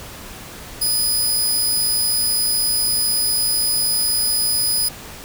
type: tone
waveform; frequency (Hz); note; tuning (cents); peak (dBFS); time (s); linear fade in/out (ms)
15% pulse; 4978; D#8; 0; -10; 0.81-4.89; 10
effects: pink hiss -36 dBFS RMS until 5.24 s